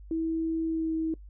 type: tone with pitch glide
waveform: sine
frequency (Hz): 324.8 to 320.9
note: E4 to E4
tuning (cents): -26 to -46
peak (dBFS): -26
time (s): 0.11-1.14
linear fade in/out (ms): 2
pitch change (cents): -20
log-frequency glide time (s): 0.65-0.92
effects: noise-tail reverb RT60 0.1 s tail -22 dB re dry + added 50 Hz sine -44 dBFS peak until 1.29 s